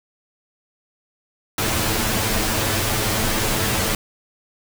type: noise with comb filter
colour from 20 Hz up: pink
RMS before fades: -21 dBFS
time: 1.58-3.95 s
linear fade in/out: 2 ms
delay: 9.2 ms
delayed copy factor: +0.75
effects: none